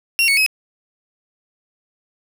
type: tone with pitch steps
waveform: 35% pulse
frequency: 2745 / 2218 / 2555 Hz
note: F7 / C#7 / D#7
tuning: -31 / 0 / +45 cents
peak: -11 dBFS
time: 0.19-0.463 s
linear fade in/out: 0 ms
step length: 91 ms
effects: none